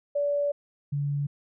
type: tone pair in turn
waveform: sine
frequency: 576 / 143.25 Hz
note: D5 / D3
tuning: -34 / -43 cents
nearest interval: 2 octaves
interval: 2409 cents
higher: first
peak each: -23 / -25 dBFS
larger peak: first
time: 0.15-0.52 / 0.92-1.27 s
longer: first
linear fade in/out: 10 ms
effects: none